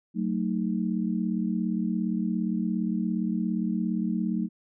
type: chord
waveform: sine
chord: D# diminished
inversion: first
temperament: just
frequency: 186.68 / 224 / 311.1 Hz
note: F#3 / A3 / D#4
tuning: +16 / +31 / 0 cents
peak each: -28 / -28 / -33 dBFS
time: 0.14-4.49 s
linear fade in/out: 50 ms
effects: none